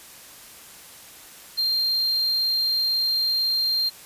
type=tone; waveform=triangle; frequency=4186 Hz; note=C8; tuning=in tune; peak=-19 dBFS; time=1.57-3.9 s; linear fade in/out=20 ms; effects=white hiss -45 dBFS RMS until 4.05 s + resampled to 32000 Hz